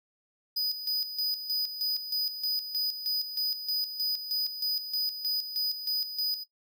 square tone with tremolo, 4971 Hz, D#8, 2 cents flat, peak -27 dBFS, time 0.56-6.44 s, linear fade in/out 10 ms, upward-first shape square, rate 3.2 Hz, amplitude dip 65%, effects noise-tail reverb RT60 0.1 s tail -17 dB re dry

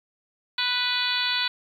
harmonic tone, 493.9 Hz, B4, in tune, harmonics 2 / 3 / 4 / 5 / 6 / 7 / 8 / 9, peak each -34 / -30 / -34 / -31 / -34 / -29 / -28 / -32 dBFS, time 0.58-1.48 s, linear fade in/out 5 ms, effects 9-bit

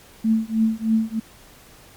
sine tone with tremolo, 222 Hz, A3, 16 cents sharp, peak -13 dBFS, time 0.24-1.2 s, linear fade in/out 10 ms, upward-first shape triangle, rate 3.2 Hz, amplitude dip 100%, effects pink hiss -48 dBFS RMS until 1.96 s + MP3 96 kbps

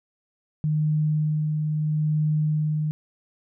sine tone with tremolo, 153 Hz, D#3, 29 cents flat, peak -19 dBFS, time 0.64-2.91 s, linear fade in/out 0 ms, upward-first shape sine, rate 0.76 Hz, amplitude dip 30%, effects none

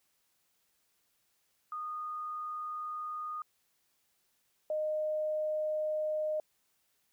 sine tone pair in turn, 1231 / 615.5 Hz, D#6 / D#5, -19 / -19 cents, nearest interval octave, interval 1200 cents, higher first, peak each -36 / -30 dBFS, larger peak second, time 1.72-3.42 / 4.7-6.4 s, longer neither, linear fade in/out 2 ms, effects white hiss -75 dBFS RMS until 7.12 s

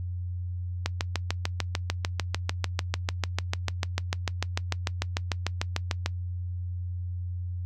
click train, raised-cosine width 0.2 ms, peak -9 dBFS, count 36, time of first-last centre 0.86-6.061 s, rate 6.73 Hz, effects noise-tail reverb RT60 0.1 s tail -21 dB re dry + added 89 Hz sine -30 dBFS peak until 7.65 s

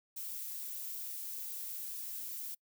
violet noise, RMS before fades -42 dBFS, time 0.16-2.55 s, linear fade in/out 10 ms, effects noise-tail reverb RT60 0.1 s tail -26 dB re dry

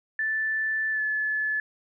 sine tone with pitch glide, 1758 to 1724.8 Hz, A6 to A6, -2 to -35 cents, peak -24 dBFS, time 0.19-1.6 s, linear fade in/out 2 ms, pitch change -33 cents, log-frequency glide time 0.91-1.02 s, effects none

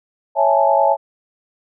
sine chord, A major seventh, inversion first, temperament equal, 554.4 / 659.3 / 830.6 / 880 Hz, C#5 / E5 / G#5 / A5, 0 / 0 / 0 / 0 cents, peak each -17 dBFS, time 0.35-0.97 s, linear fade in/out 50 ms, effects none

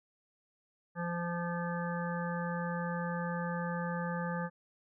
harmonic tone with a mistuned harmonic, 172.4 Hz, F3, 22 cents flat, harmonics 1 / 3 / 5 / 7 / 9 / 10, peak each -35 / -40 / -42 / -43 / -45 / -45 dBFS, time 0.95-4.5 s, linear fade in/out 50 ms, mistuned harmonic 5, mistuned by +16 cents, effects none

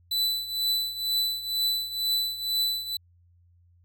45% pulse tone with tremolo, 3988 Hz, B7, 16 cents sharp, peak -22 dBFS, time 0.11-2.97 s, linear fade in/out 5 ms, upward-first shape triangle, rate 2.1 Hz, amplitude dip 80%, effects added 87 Hz sine -57 dBFS peak until 3.84 s

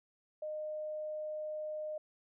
sine tone, 613 Hz, D#5, 26 cents flat, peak -37 dBFS, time 0.42-1.98 s, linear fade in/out 5 ms, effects none

